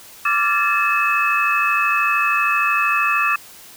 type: tone cluster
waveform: sine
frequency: 1171 / 1370 / 1707 / 1780 / 2592 Hz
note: D6 / F6 / G#6 / A6 / E7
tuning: -5 / -34 / +47 / +20 / -30 cents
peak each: -19 / -23 / -26 / -27 / -19 dBFS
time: 0.25-3.36 s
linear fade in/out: 5 ms
effects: white hiss -42 dBFS RMS until 3.76 s